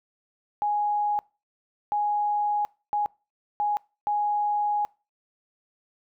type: tone bursts at uneven times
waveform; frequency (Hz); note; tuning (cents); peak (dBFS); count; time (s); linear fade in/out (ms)
sine; 830.6; G#5; 0; -22; 5; 0.62-1.19 / 1.92-2.65 / 2.93-3.06 / 3.6-3.77 / 4.07-4.85; 0
effects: noise-tail reverb RT60 0.3 s tail -24 dB re dry